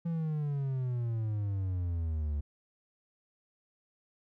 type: exponential sweep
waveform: triangle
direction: down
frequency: 170.1 to 71.6 Hz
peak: -28 dBFS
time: 0.05-2.41 s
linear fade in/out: 10 ms
effects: none